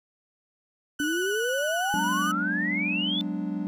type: tone with vibrato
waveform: 35% pulse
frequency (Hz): 1480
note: F#6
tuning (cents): 0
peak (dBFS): -26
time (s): 0.99-2.32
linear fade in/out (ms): 10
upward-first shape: square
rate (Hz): 11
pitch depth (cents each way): 17
type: exponential sweep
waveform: sine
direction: up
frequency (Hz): 285.7 to 3561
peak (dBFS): -26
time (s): 1-3.21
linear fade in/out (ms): 0
type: chord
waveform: triangle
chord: G# half-diminished seventh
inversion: third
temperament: equal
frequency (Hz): 185 / 207.7 / 246.9 / 293.7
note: F#3 / G#3 / B3 / D4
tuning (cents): 0 / 0 / 0 / 0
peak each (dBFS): -30 / -31 / -36 / -30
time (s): 1.94-3.67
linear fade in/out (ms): 0
effects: none